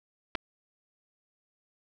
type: clicks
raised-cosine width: 0.3 ms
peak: -15 dBFS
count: 2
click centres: 0.351 / 0.354 s
effects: none